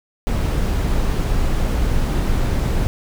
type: noise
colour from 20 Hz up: brown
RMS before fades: -18 dBFS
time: 0.27-2.87 s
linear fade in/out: 0 ms
effects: none